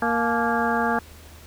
harmonic tone with a mistuned harmonic, 233.1 Hz, A#3, in tune, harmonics 1 / 2 / 3 / 4 / 5 / 6 / 7, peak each -26 / -28 / -27 / -26 / -29 / -30 / -28 dBFS, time 0.02-0.99 s, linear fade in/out 2 ms, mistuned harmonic 4, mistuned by -140 cents, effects added 78 Hz sine -45 dBFS peak until 1.46 s + pink hiss -48 dBFS RMS until 1.46 s

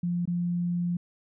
sine tone with dropouts, 174.61 Hz, F3, in tune, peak -25 dBFS, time 0.03-0.97 s, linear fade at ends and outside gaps 5 ms, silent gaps 0.255-0.275 s, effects none

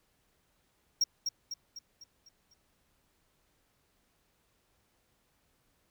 triangle tone with echo, 5590 Hz, F8, 1 cent sharp, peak -22 dBFS, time 1.01-1.04 s, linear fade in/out 5 ms, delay 250 ms, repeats 6, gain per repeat -6 dB, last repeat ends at 2.54 s, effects pink hiss -73 dBFS RMS until 5.9 s

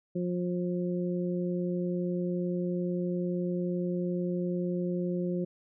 harmonic tone, 177.7 Hz, F3, 30 cents sharp, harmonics 1 / 2 / 3, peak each -30 / -33 / -38 dBFS, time 0.15-5.45 s, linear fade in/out 10 ms, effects none

